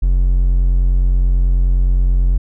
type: tone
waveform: triangle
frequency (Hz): 44.71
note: F1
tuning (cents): +41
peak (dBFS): -8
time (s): 0.02-2.38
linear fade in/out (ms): 10
effects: none